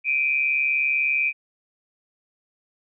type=tone pair together; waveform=sine; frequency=2352 / 2492 Hz; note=D7 / D#7; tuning=+2 / +2 cents; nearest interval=minor second; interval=100 cents; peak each=-22 dBFS; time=0.04-1.33 s; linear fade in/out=50 ms; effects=none